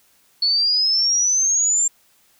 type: exponential sweep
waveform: sine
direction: up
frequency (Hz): 4385 to 7390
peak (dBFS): -15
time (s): 0.42-1.88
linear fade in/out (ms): 5
effects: white hiss -58 dBFS RMS until 2.39 s